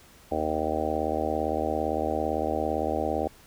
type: harmonic tone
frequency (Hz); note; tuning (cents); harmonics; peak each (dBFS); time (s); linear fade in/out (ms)
77.7; D#2; -2; 1 / 3 / 4 / 5 / 6 / 7 / 8 / 9 / 10; -36 / -36 / -33 / -36 / -33 / -33 / -32 / -36 / -32; 0.31-3.28; 10
effects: pink hiss -54 dBFS RMS until 3.46 s